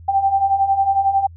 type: beating tone pair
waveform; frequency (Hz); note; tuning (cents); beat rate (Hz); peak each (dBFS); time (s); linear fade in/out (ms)
sine; 776 / 787; G5 / G5; -18 / +7; 11; -20 / -15; 0.08-1.27; 10
effects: added 84 Hz sine -37 dBFS peak until 1.36 s